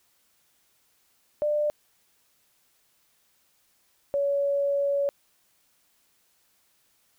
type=tone pair in turn; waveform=sine; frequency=596 / 563.5 Hz; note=D5 / C#5; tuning=+25 / +28 cents; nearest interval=minor second; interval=97 cents; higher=first; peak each=-22 dBFS; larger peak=neither; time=1.42-1.7 / 4.14-5.09 s; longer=second; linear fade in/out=0 ms; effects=white hiss -67 dBFS RMS until 7.18 s